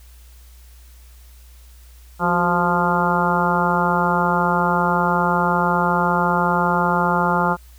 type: harmonic tone with a mistuned harmonic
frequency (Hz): 174.61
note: F3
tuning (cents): 0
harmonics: 1 / 2 / 3 / 4 / 5 / 6 / 7 / 8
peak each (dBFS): -22 / -27 / -26 / -26 / -21 / -25 / -24 / -24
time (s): 2.19-7.57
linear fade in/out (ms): 50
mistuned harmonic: 2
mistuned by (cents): +79
effects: added 60 Hz sine -42 dBFS peak until 7.78 s + white hiss -53 dBFS RMS until 7.78 s